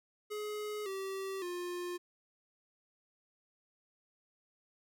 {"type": "tone with pitch steps", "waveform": "square", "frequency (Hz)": [421.1, 386.2, 354.1], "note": ["G#4", "G4", "F4"], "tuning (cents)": [24, -26, 24], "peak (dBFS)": -38, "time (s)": [0.3, 1.98], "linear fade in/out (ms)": 20, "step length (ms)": 560, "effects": []}